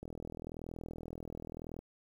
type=click train; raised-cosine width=2 ms; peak=-30 dBFS; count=73; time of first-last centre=0.03-1.79 s; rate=40.9 Hz; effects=10-bit